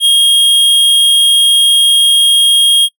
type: tone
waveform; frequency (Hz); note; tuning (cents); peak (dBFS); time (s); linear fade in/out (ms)
square; 3253; G#7; -37; -6; 0-2.89; 50
effects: noise-tail reverb RT60 0.1 s tail -24 dB re dry